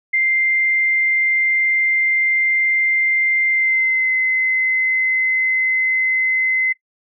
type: tone with pitch glide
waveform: sine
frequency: 2093 to 2051 Hz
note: C7 to C7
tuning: 0 to -35 cents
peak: -14 dBFS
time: 0.13-6.73 s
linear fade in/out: 10 ms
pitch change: -35 cents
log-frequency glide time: 3.49-4.12 s
effects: noise-tail reverb RT60 0.1 s tail -21 dB re dry